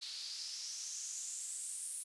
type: noise with band-pass filter sweep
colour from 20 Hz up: white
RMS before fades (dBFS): -44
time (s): 0.01-2.04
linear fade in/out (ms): 20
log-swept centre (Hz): 4200 to 9800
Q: 4.9
effects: resampled to 24000 Hz